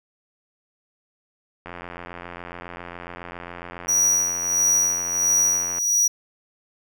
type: click train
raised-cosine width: 0.5 ms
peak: -20 dBFS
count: 361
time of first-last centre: 1.66-5.784 s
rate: 87.3 Hz
type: tone with tremolo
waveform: square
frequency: 5800 Hz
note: F#8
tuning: 35 cents flat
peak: -16 dBFS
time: 3.88-6.08 s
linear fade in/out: 10 ms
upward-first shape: sine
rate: 1.5 Hz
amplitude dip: 65%
effects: none